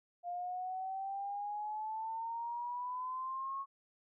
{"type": "exponential sweep", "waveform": "sine", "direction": "up", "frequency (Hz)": [698.5, 1101], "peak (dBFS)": -37, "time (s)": [0.23, 3.66], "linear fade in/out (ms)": 50, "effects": []}